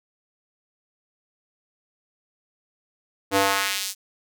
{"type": "tone with high-pass filter sweep", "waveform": "square", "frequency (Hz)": 98, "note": "G2", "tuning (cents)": 0, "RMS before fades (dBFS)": -23, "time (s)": [3.31, 3.95], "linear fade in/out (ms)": 50, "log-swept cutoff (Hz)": [350, 6800], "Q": 0.98, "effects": []}